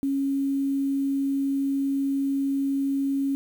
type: tone with quantisation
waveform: sine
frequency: 275.2 Hz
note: C#4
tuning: 12 cents flat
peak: -22 dBFS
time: 0.03-3.35 s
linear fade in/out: 0 ms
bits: 8
effects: none